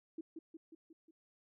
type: tone with echo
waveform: sine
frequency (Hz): 324.5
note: E4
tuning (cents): -27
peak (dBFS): -40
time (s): 0.18-0.21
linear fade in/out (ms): 5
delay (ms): 180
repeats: 5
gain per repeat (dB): -4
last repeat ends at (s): 1.11
effects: none